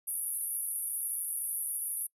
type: band-pass noise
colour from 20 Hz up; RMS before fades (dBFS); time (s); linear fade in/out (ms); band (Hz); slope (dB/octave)
white; -35; 0.07-2.07; 10; 9700 to 12000; 96
effects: noise-tail reverb RT60 0.1 s tail -26 dB re dry